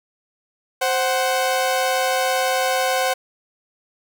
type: tone pair together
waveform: sawtooth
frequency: 523.3 / 745.9 Hz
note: C5 / F#5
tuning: 0 / +14 cents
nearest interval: tritone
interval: 614 cents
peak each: -17 dBFS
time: 0.81-3.14 s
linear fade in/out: 10 ms
effects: none